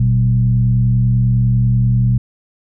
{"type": "tone with frequency modulation", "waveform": "sine", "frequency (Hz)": 120.8, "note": "B2", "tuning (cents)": -38, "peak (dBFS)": -10, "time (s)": [0, 2.18], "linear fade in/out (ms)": 5, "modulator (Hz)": 70.2, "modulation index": 0.6, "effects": []}